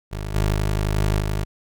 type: tone with level steps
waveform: 20% pulse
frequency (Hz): 51.5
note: G#1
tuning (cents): -14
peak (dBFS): -22 / -13 / -15 / -13 / -17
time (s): 0.11-1.45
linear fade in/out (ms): 20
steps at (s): 0.34 / 0.53 / 0.96 / 1.19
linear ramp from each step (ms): 20
effects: none